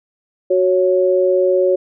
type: tone pair together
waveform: sine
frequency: 370 / 554.4 Hz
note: F#4 / C#5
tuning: 0 / 0 cents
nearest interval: perfect fifth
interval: 700 cents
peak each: -14 dBFS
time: 0.5-1.76 s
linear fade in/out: 10 ms
effects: none